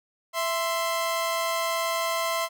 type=tone pair together; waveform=sawtooth; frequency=663 / 1043.7 Hz; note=E5 / C6; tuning=+10 / -5 cents; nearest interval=minor sixth; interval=785 cents; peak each=-24 dBFS; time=0.33-2.49 s; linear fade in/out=50 ms; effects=none